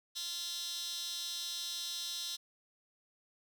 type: tone with high-pass filter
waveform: 15% pulse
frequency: 345.8 Hz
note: F4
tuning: 17 cents flat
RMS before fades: -40 dBFS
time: 0.15-2.37 s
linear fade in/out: 20 ms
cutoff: 4200 Hz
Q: 4.1
effects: none